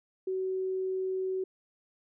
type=tone; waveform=sine; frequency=376.4 Hz; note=F#4; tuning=30 cents sharp; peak=-29 dBFS; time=0.27-1.44 s; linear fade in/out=5 ms; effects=none